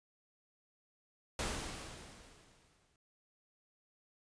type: noise with exponential decay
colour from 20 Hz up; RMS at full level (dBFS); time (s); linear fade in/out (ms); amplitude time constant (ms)
pink; -36; 1.39-2.96; 2; 340
effects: resampled to 22050 Hz

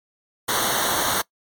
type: noise with comb filter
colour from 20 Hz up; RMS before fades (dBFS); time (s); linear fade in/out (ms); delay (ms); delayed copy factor
pink; -22; 0.48-1.22; 10; 0.4; -0.95
effects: noise-tail reverb RT60 0.1 s tail -22 dB re dry + MP3 96 kbps

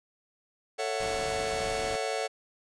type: chord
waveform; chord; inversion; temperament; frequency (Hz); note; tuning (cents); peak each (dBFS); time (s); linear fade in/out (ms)
45% pulse; F# minor seventh; first; just; 444 / 555 / 666 / 740; A4 / C#5 / E5 / F#5; +16 / +2 / +18 / 0; -34 / -35 / -37 / -35; 0.78-2.28; 20
type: noise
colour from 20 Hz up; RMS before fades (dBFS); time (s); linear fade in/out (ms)
pink; -39; 1-1.96; 5
effects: resampled to 22050 Hz

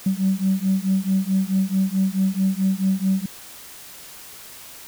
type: beating tone pair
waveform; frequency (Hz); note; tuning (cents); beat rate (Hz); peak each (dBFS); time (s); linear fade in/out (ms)
sine; 189 / 193.6; F#3 / G3; +37 / -21; 4.6; -20; 0.06-3.26; 5
effects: tanh soft clip ceiling -11 dBFS + white hiss -41 dBFS RMS until 4.87 s

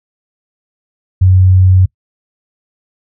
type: tone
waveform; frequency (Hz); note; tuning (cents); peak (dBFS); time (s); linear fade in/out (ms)
sine; 93; F#2; +9; -4; 1.21-1.86; 10
effects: noise-tail reverb RT60 0.1 s tail -23 dB re dry

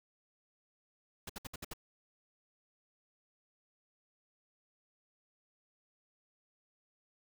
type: noise bursts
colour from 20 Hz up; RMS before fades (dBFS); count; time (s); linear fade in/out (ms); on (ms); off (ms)
pink; -43; 6; 1.27-1.735; 5; 25; 63
effects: none

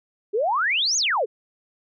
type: exponential two-way sweep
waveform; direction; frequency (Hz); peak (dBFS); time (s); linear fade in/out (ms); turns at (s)
sine; up then down; 384.6 to 6940 to 384.6; -19; 0.33-1.26; 20; 0.97
effects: none

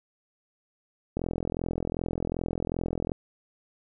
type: click train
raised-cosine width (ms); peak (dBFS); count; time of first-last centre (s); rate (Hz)
2; -16; 84; 1.17-3.118; 42.6
effects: none

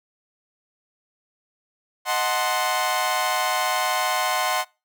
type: chord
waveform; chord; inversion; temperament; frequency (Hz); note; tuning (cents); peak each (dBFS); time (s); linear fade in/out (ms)
sawtooth; D# diminished seventh; none; equal with one note detuned; 625.1 / 740 / 880 / 1046.5; D#5 / F#5 / A5 / C6; +8 / 0 / 0 / 0; -26 / -21 / -27 / -21; 2.05-4.65; 50
effects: noise-tail reverb RT60 0.3 s tail -25 dB re dry

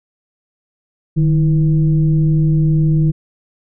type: tone with frequency modulation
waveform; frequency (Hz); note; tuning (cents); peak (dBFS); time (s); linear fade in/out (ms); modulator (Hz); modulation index
sine; 153.8; D#3; -20; -10; 1.16-3.12; 20; 173; 0.49
effects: none

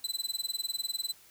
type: tone with tremolo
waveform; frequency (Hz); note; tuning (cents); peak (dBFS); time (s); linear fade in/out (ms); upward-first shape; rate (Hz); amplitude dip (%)
sawtooth; 4027; B7; +33; -26; 0.04-1.13; 2; sine; 20; 100
effects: white hiss -58 dBFS RMS until 1.3 s

